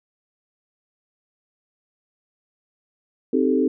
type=chord; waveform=sine; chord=A half-diminished seventh; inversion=first; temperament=equal; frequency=261.6 / 311.1 / 392 / 440 Hz; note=C4 / Eb4 / G4 / A4; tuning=0 / 0 / 0 / 0 cents; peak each=-20 / -23 / -23 / -23 dBFS; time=3.33-3.68 s; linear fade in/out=5 ms; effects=none